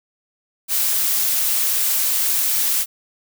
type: noise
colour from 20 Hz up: blue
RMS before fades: -19 dBFS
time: 0.68-2.86 s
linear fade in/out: 50 ms
effects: none